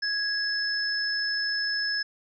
sine tone pair together, 1661.2 / 5228 Hz, G#6 / E8, 0 / -15 cents, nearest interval octave + minor sixth, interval 1985 cents, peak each -28 dBFS, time 0.02-2.03 s, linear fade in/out 10 ms, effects none

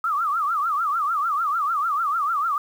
sine tone with vibrato, 1244.5 Hz, D#6, in tune, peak -20 dBFS, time 0.04-2.58 s, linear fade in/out 2 ms, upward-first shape triangle, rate 6.7 Hz, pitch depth 210 cents each way, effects 8-bit

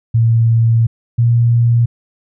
sine tone pair in turn, 114.7 / 117.99 Hz, A#2 / A#2, -28 / +21 cents, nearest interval unison, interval 49 cents, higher second, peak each -8 dBFS, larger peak neither, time 0.14-0.87 / 1.18-1.86 s, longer first, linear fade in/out 10 ms, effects none

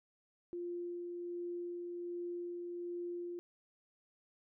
sine tone with tremolo, 349.2 Hz, F4, in tune, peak -38 dBFS, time 0.53-3.39 s, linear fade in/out 0 ms, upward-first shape sine, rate 1.3 Hz, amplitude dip 25%, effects none

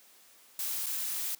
blue noise with dropouts, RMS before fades -34 dBFS, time 0.59-1.35 s, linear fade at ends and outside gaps 2 ms, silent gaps 0.861-0.865 s, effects white hiss -59 dBFS RMS until 1.39 s + high-pass 200 Hz 12 dB/octave

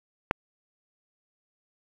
click, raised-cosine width 0.5 ms, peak -7 dBFS, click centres 0.311 s, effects 7-bit

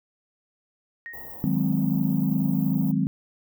sine tone with exponential decay, 1864.7 Hz, A#6, in tune, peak -33 dBFS, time 1.06-1.57 s, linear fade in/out 0 ms, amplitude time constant 110 ms
white band-stop noise, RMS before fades -40 dBFS, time 1.13-2.92 s, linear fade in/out 10 ms, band 980 to 15000 Hz, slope 48 dB/octave
sine chord, Ab dominant seventh, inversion second, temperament equal, 155.56 / 185 / 207.7 / 261.6 Hz, Eb3 / Gb3 / Ab3 / C4, 0 / 0 / 0 / 0 cents, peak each -26 dBFS, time 1.44-3.07 s, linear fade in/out 0 ms
effects none

